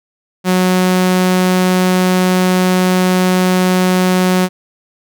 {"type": "tone", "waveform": "sawtooth", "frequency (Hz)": 183.6, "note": "F#3", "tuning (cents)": -13, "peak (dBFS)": -6, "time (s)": [0.44, 4.49], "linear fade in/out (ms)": 50, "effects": []}